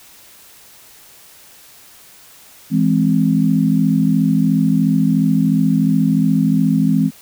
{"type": "chord", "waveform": "sine", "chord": "E augmented", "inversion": "none", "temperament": "equal", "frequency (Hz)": [164.81, 207.7, 261.6], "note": ["E3", "G#3", "B#3"], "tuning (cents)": [0, 0, 0], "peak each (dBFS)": -16, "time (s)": [2.7, 7.11], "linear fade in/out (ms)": 50, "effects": ["white hiss -44 dBFS RMS until 7.21 s"]}